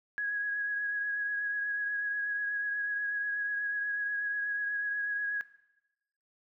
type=tone with vibrato; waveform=sine; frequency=1661.2 Hz; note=G#6; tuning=in tune; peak=-30 dBFS; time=0.18-5.41 s; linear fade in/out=0 ms; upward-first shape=sine; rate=8.2 Hz; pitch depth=19 cents each way; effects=noise-tail reverb RT60 0.9 s tail -17 dB re dry